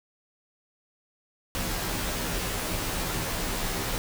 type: noise with comb filter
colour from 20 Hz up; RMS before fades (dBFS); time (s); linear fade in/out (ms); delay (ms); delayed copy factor
pink; -30; 1.55-3.98; 0; 14; -1
effects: none